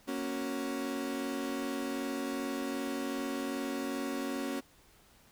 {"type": "chord", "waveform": "35% pulse", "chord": "F# major", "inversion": "first", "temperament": "equal with one note detuned", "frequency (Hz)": [234.6, 277.2, 370], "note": ["A#3", "C#4", "F#4"], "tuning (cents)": [11, 0, 0], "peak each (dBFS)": [-38, -34, -39], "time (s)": [0.07, 4.61], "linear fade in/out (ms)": 20, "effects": ["pink hiss -62 dBFS RMS until 5.31 s"]}